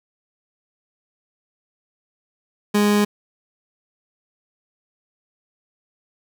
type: tone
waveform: 30% pulse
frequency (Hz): 206.9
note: G#3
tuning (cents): -6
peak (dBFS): -12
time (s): 2.74-3.05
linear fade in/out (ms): 10
effects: none